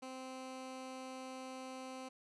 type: tone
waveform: 15% pulse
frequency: 260 Hz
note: C4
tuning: 11 cents flat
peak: -39 dBFS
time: 0.02-2.09 s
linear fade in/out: 10 ms
effects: resampled to 24000 Hz